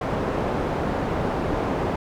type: low-pass noise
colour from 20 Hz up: white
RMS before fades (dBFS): -25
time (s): 0.01-1.96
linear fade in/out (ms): 5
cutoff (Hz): 670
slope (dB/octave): 12
effects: none